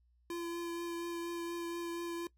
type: tone with vibrato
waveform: square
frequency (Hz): 341.2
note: F4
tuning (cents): -40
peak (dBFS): -38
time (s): 0.3-2.27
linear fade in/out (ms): 2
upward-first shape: triangle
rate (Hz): 4.2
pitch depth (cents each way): 15
effects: noise-tail reverb RT60 0.1 s tail -19 dB re dry + added 60 Hz sine -67 dBFS peak until 2.37 s